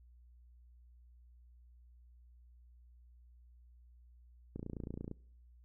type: click train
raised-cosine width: 3 ms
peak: -29 dBFS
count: 17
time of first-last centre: 4.56-5.114 s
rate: 28.9 Hz
effects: noise-tail reverb RT60 0.7 s tail -25 dB re dry + added 60 Hz sine -58 dBFS peak until 5.64 s